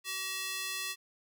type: tone with high-pass filter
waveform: square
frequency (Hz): 380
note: F#4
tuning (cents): +46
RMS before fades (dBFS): -37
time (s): 0.04-0.96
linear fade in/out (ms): 50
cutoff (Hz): 2500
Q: 0.93
effects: none